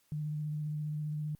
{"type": "tone with vibrato", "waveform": "sine", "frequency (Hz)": 151.2, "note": "D#3", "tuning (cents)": -49, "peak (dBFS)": -33, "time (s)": [0.12, 1.35], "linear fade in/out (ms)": 0, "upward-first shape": "sine", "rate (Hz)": 15, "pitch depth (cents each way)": 17, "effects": ["white hiss -71 dBFS RMS until 1.39 s", "Opus 48 kbps"]}